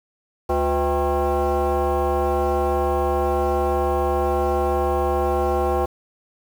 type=tone with frequency modulation; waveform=sine; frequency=215.5 Hz; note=A3; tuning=36 cents flat; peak=-16 dBFS; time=0.49-5.86 s; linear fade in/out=10 ms; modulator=287 Hz; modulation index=2.7; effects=tanh soft clip ceiling -15 dBFS + 7-bit